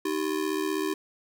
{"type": "ring-modulated tone", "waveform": "square", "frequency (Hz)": 349.2, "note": "F4", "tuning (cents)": 0, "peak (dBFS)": -24, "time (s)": [0.05, 0.94], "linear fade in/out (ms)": 5, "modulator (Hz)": 37.9, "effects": []}